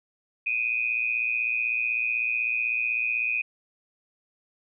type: tone with amplitude modulation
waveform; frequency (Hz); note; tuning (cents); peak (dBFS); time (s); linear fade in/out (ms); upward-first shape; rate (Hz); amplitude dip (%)
sine; 2489; D#7; 0; -20; 0.46-3.42; 10; sine; 116; 80
effects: none